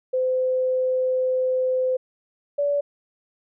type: tone pair in turn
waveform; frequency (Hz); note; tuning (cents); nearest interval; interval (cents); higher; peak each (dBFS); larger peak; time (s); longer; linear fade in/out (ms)
sine; 513 / 573.9; C5 / D5; -34 / -40; major second; 194; second; -19; neither; 0.13-1.97 / 2.58-2.81; first; 10
effects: none